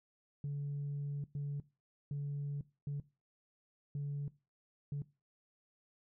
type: tone bursts at uneven times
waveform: sine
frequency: 143.1 Hz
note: D3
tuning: 45 cents flat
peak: -34 dBFS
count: 6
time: 0.44-1.24 / 1.35-1.6 / 2.11-2.61 / 2.87-3 / 3.95-4.28 / 4.92-5.02 s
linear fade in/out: 2 ms
effects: noise-tail reverb RT60 0.3 s tail -21 dB re dry + tanh soft clip ceiling -34 dBFS